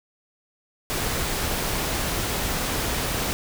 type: noise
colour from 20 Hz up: pink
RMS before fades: -26 dBFS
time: 0.9-3.33 s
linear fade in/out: 0 ms
effects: none